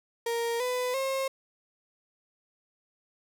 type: tone with pitch steps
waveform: 35% pulse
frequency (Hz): 466.3 / 499.8 / 535.6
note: A#4 / B4 / C5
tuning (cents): +1 / +21 / +40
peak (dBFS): -26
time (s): 0.26-1.28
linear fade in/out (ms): 5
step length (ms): 340
effects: none